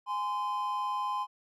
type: tone pair together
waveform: triangle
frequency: 830.6 / 1030.9 Hz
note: G#5 / C6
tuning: 0 / -26 cents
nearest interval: major third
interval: 374 cents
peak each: -34 / -29 dBFS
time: 0.06-1.27 s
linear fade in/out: 50 ms
effects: none